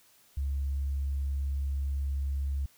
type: tone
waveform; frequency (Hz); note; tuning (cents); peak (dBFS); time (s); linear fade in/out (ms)
sine; 69.3; C#2; 0; -27; 0.37-2.66; 5
effects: tanh soft clip ceiling -24 dBFS + white hiss -62 dBFS RMS until 2.77 s